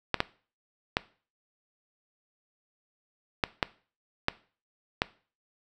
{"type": "clicks", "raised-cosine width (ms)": 0.3, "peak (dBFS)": -7, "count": 7, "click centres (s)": [0.143, 0.204, 0.969, 3.438, 3.628, 4.284, 5.019], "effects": ["noise-tail reverb RT60 0.4 s tail -19 dB re dry"]}